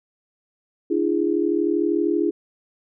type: tone cluster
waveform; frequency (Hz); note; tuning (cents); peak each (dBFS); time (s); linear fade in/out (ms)
sine; 299.4 / 339.7 / 412.3; D4 / F4 / G#4; +33 / -48 / -13; -23 / -21 / -24; 0.9-2.31; 10
effects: none